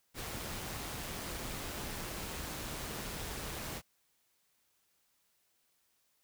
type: noise with amplitude modulation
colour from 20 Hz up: pink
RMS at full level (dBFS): -40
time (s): 0.14-3.82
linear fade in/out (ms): 50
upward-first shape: sine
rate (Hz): 160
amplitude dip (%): 30
effects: white hiss -75 dBFS RMS until 6.23 s